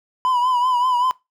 triangle tone with vibrato, 996 Hz, B5, 14 cents sharp, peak -14 dBFS, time 0.25-1.11 s, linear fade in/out 0 ms, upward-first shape triangle, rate 5.2 Hz, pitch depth 73 cents each way, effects noise-tail reverb RT60 0.2 s tail -21 dB re dry

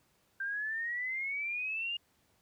sine exponential sweep, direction up, 1568 to 2852 Hz, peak -33 dBFS, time 0.4-1.97 s, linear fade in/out 5 ms, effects pink hiss -71 dBFS RMS until 2.41 s + high-pass 60 Hz 12 dB/octave

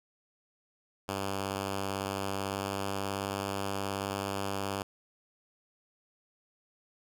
5% pulse tone with pitch glide, 98 to 98.74 Hz, G2 to G2, 0 to +13 cents, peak -21 dBFS, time 1.08-4.83 s, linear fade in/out 10 ms, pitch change +13 cents, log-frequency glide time 2.21-3.04 s, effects none

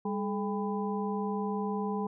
harmonic tone with a mistuned harmonic, 200 Hz, G3, 35 cents sharp, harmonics 1 / 2 / 4 / 5, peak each -32 / -35 / -38 / -39 dBFS, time 0.05-2.07 s, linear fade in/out 5 ms, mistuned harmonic 2, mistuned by +110 cents, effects none

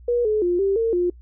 sine tone with pitch steps, 480.9 / 427.6 / 352.5 / 392.5 / 455.1 / 354 Hz, B4 / A4 / F4 / G4 / A#4 / F4, -46 / -49 / +16 / +2 / -42 / +23 cents, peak -17 dBFS, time 0.08-1.1 s, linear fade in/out 5 ms, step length 170 ms, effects noise-tail reverb RT60 0.1 s tail -24 dB re dry + added 60 Hz sine -42 dBFS peak until 1.21 s

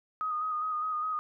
sine tone with vibrato, 1244.5 Hz, D#6, in tune, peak -29 dBFS, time 0.21-1.19 s, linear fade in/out 0 ms, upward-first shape square, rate 4.9 Hz, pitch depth 25 cents each way, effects none

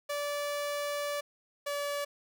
sawtooth tone pair in turn, 580 / 574.7 Hz, D5 / D5, -22 / -38 cents, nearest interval unison, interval 16 cents, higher first, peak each -28 dBFS, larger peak neither, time 0.09-1.21 / 1.66-2.05 s, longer first, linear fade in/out 10 ms, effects none

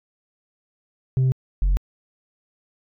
sine tone pair in turn, 130.2 / 45.46 Hz, C3 / F#1, -8 / -30 cents, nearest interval octave + tritone, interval 1822 cents, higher first, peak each -13 dBFS, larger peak neither, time 1.17-1.32 / 1.62-1.77 s, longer neither, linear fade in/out 0 ms, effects tanh soft clip ceiling -15 dBFS

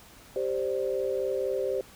sine chord, G suspended fourth, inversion none, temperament equal, 392 / 523.3 / 587.3 Hz, G4 / C5 / D5, 0 / 0 / 0 cents, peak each -30 / -29 / -35 dBFS, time 0.36-1.81 s, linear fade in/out 2 ms, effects pink hiss -52 dBFS RMS until 1.95 s

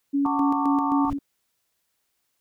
sine tone with tremolo, 280.7 Hz, C#4, 22 cents sharp, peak -19 dBFS, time 0.13-1.19 s, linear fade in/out 20 ms, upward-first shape square, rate 3.8 Hz, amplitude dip 50%
sine chord, D major seventh, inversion first, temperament equal with one note detuned, 740 / 896.9 / 1108.7 / 1174.7 Hz, F#5 / A5 / C#6 / D6, 0 / +33 / 0 / 0 cents, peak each -32 / -26 / -30 / -30 dBFS, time 0.25-1.1 s, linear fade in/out 2 ms
brown noise with exponential growth, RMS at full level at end -29 dBFS, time 0.99-1.13 s, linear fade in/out 1 ms, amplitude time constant 29 ms
effects white hiss -74 dBFS RMS until 2.4 s

